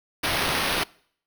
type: noise with sample-and-hold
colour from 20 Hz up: white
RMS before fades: -25 dBFS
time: 0.23-0.84 s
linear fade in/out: 10 ms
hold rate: 7350 Hz
effects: noise-tail reverb RT60 0.6 s tail -24 dB re dry